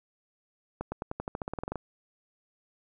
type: accelerating click train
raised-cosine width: 1 ms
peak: -19 dBFS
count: 15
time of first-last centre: 0.81-1.757 s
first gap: 110 ms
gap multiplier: 0.92
effects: none